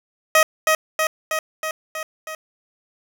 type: tone with echo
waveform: 15% pulse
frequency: 630 Hz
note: D#5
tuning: 21 cents sharp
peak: -5 dBFS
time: 0.35-0.43 s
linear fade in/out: 2 ms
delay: 320 ms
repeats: 6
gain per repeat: -3 dB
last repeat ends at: 2.35 s
effects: none